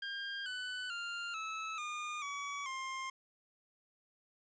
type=tone with pitch steps; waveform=25% pulse; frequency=1604 / 1496.6 / 1396.4 / 1302.9 / 1215.6 / 1134.2 / 1058.2 Hz; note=G6 / F#6 / F6 / E6 / D#6 / C#6 / C6; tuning=+39 / +19 / -1 / -21 / -41 / +39 / +19 cents; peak=-35 dBFS; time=0.02-3.1 s; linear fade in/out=5 ms; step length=440 ms; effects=resampled to 16000 Hz + 11-bit